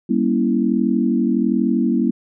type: chord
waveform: sine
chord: G diminished seventh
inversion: none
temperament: equal with one note detuned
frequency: 196 / 237.3 / 277.2 / 329.6 Hz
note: G3 / Bb3 / Db4 / Fb4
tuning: 0 / +31 / 0 / 0 cents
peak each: -21 / -18 / -22 / -22 dBFS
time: 0.09-2.11 s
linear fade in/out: 10 ms
effects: none